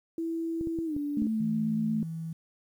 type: tone with pitch glide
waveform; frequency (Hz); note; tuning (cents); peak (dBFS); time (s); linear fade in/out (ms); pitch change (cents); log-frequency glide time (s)
sine; 329.6 to 290.3; E4 to D4; 0 to -20; -29; 0.18-1.27; 2; -220; 0.85-0.96
type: clicks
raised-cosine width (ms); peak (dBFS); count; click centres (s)
3; -26; 5; 0.611 / 0.672 / 0.788 / 0.965 / 1.221
type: tone with vibrato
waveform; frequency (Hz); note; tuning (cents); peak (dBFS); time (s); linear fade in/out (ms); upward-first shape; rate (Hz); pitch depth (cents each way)
sine; 220; A3; 0; -26; 1.17-2.03; 2; triangle; 8.3; 16
type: tone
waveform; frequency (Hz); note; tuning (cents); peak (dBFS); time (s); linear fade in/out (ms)
sine; 163; E3; -19; -33; 1.4-2.33; 5
effects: 10-bit